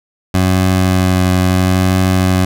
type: tone with vibrato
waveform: 20% pulse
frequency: 92.5 Hz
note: F#2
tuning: in tune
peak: -5 dBFS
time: 0.34-2.45 s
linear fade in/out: 5 ms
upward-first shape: triangle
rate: 0.75 Hz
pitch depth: 18 cents each way
effects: none